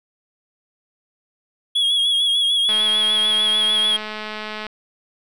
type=tone with vibrato; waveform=triangle; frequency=3323 Hz; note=G#7; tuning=in tune; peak=-14 dBFS; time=1.75-3.97 s; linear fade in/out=10 ms; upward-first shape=sine; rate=6.7 Hz; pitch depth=43 cents each way
type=click train; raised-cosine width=0.3 ms; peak=-14 dBFS; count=424; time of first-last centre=2.69-4.667 s; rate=214 Hz
effects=none